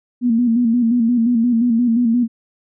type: tone with vibrato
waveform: sine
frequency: 236 Hz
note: A#3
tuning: 22 cents sharp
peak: -12 dBFS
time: 0.21-2.28 s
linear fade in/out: 50 ms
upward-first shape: square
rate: 5.7 Hz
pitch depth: 62 cents each way
effects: none